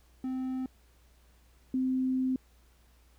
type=tone pair in turn; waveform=triangle / sine; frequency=259.1 / 259.1 Hz; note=C4 / C4; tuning=-17 / -17 cents; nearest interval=unison; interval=0 cents; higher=neither; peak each=-29 / -26 dBFS; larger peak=second; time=0.24-0.66 / 1.74-2.36 s; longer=second; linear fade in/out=2 ms; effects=added 60 Hz sine -60 dBFS peak until 3.18 s + pink hiss -67 dBFS RMS until 3.18 s